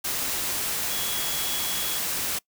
sine tone in noise, 3345 Hz, G#7, 12 cents sharp, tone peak -34 dBFS, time 0.9-1.99 s, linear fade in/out 10 ms, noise white, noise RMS -28 dBFS, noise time 0.04-2.39 s, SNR -9 dB, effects noise-tail reverb RT60 0.1 s tail -23 dB re dry

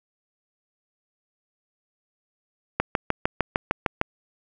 click train, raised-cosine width 0.5 ms, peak -5 dBFS, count 9, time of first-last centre 2.8-4.014 s, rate 6.59 Hz, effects none

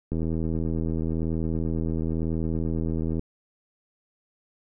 click train, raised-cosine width 3 ms, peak -16 dBFS, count 250, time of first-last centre 0.12-3.194 s, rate 81 Hz, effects none

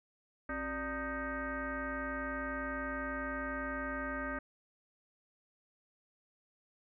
sine tone with frequency modulation, 914 Hz, A#5, 34 cents flat, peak -35 dBFS, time 0.49-4.39 s, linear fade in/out 5 ms, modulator 323 Hz, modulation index 2.8, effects none

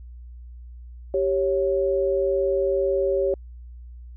sine tone pair together, 390.1 / 552 Hz, G4 / C#5, -8 / -7 cents, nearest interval tritone, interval 601 cents, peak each -22 dBFS, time 1.14-3.34 s, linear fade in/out 2 ms, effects added 60 Hz sine -38 dBFS peak until 4.16 s

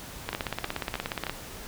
two click trains, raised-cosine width 0.3 ms, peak -13 / -14 dBFS, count 18 / 4, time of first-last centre 0.29-1.296 / 0.33-1.268 s, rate 16.9 / 3.2 Hz, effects pink hiss -42 dBFS RMS until 1.67 s

